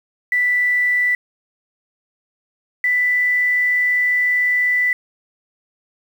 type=tone pair in turn; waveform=sine; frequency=1975.5 / 1983.6 Hz; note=B6 / B6; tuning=0 / +7 cents; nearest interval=unison; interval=7 cents; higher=second; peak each=-14 dBFS; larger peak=neither; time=0.32-1.15 / 2.84-4.93 s; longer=second; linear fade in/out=2 ms; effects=7-bit